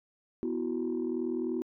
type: chord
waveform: sine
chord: B suspended fourth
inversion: none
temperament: equal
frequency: 246.9 / 329.6 / 370 Hz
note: B3 / E4 / F#4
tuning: 0 / 0 / 0 cents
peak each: -33 dBFS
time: 0.43-1.62 s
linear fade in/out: 0 ms
effects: tanh soft clip ceiling -23 dBFS